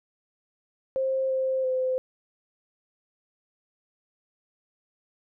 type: tone with pitch steps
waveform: sine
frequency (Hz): 529 / 525 / 515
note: C5 / C5 / C5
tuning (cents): +19 / +6 / -28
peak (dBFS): -23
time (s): 0.96-1.98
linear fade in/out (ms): 0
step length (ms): 340
effects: none